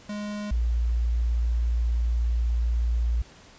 square / sine tone pair in turn, 207.7 / 58.28 Hz, G#3 / A#1, 0 / 0 cents, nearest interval octave + minor seventh, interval 2200 cents, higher first, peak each -31 / -21 dBFS, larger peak second, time 0.09-0.51 / 0.51-3.22 s, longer second, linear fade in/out 5 ms, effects pink hiss -51 dBFS RMS until 3.58 s + resampled to 16000 Hz

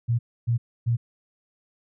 sine tone bursts, 117.8 Hz, A#2, 19 cents sharp, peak -19 dBFS, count 3, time 0.08-0.97 s, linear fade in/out 20 ms, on 110 ms, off 280 ms, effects none

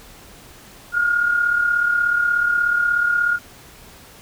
sine tone pair together, 1390 / 1426.6 Hz, F6 / F6, -9 / +36 cents, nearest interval unison, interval 45 cents, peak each -24 / -16 dBFS, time 0.92-3.39 s, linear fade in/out 50 ms, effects pink hiss -44 dBFS RMS until 4.21 s

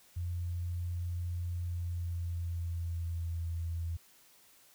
sine tone with pitch glide, 87.2 to 83.6 Hz, F2 to E2, -2 to +25 cents, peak -33 dBFS, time 0.16-3.97 s, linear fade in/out 10 ms, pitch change -73 cents, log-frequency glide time 1.59-3.44 s, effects white hiss -62 dBFS RMS until 4.74 s

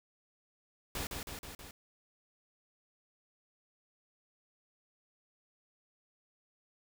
pink noise with echo, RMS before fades -38 dBFS, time 0.95-1.07 s, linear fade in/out 2 ms, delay 160 ms, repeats 4, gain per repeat -3 dB, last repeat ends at 1.71 s, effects none

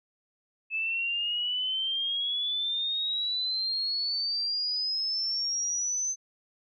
sine exponential sweep, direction up, 2606 to 6200 Hz, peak -27 dBFS, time 0.7-6.16 s, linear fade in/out 50 ms, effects none

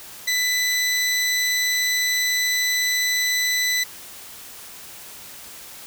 20% pulse tone, 1994 Hz, B6, 16 cents sharp, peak -14 dBFS, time 0.27-3.84 s, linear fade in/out 10 ms, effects white hiss -40 dBFS RMS until 5.86 s

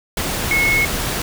sine tone in noise, 2184 Hz, C#7, 26 cents flat, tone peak -14 dBFS, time 0.51-0.85 s, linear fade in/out 2 ms, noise pink, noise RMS -22 dBFS, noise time 0.17-1.22 s, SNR +5 dB, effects none

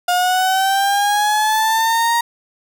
35% pulse linear sweep, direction up, 710 to 942 Hz, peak -12 dBFS, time 0.08-2.21 s, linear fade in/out 5 ms, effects none

